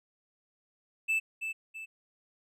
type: tone with echo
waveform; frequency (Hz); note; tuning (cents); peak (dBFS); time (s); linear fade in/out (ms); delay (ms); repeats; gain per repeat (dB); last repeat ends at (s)
triangle; 2637; E7; 0; -24; 1.08-1.2; 20; 330; 2; -7; 1.86
effects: none